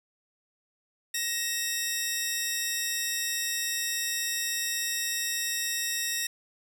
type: tone pair together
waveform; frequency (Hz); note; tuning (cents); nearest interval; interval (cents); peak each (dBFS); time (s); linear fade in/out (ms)
10% pulse; 1876.7 / 2654; A#6 / E7; +11 / +11; tritone; 600; -20 / -26; 1.14-6.27; 5
effects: none